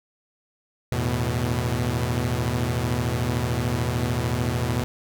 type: chord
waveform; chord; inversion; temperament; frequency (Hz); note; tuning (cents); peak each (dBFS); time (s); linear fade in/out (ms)
sawtooth; E suspended fourth; none; equal with one note detuned; 81.41 / 110 / 123.47; E2 / A2 / B2; -21 / 0 / 0; -25 / -24 / -21; 0.92-4.84; 0
effects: none